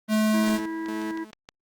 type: tone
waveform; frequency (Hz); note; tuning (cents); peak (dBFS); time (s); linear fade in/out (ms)
square; 215.8; A3; -33; -20; 0.08-0.6; 50
type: harmonic tone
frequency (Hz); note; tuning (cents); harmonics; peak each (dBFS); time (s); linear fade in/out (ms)
325.6; E4; -21; 1 / 3 / 5 / 6; -29 / -39 / -43 / -45; 0.33-1.25; 20
type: tone with tremolo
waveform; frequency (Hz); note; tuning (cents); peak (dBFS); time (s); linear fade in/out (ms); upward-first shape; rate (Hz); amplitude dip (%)
sawtooth; 216.1; A3; -31; -29; 0.43-1.31; 5; square; 2.2; 75
type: click train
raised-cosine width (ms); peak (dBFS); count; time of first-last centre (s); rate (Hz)
0.2; -24; 5; 0.86-1.489; 6.36
effects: Opus 24 kbps